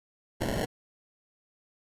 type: noise with sample-and-hold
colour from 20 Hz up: violet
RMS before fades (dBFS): -30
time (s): 0.4-0.66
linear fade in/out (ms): 20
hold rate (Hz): 1225
effects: resampled to 32000 Hz